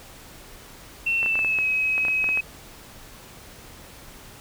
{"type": "tone with pitch glide", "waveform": "sine", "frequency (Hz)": [2700, 2548], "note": ["E7", "D#7"], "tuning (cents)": [41, 41], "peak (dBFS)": -20, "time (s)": [1.06, 2.41], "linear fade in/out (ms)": 10, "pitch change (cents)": -100, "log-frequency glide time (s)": [1.19, 1.66]}
{"type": "clicks", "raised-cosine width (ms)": 0.5, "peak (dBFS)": -18, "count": 12, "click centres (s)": [1.23, 1.261, 1.355, 1.391, 1.447, 1.587, 1.98, 2.051, 2.083, 2.242, 2.29, 2.374]}
{"effects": ["pink hiss -45 dBFS RMS until 4.4 s"]}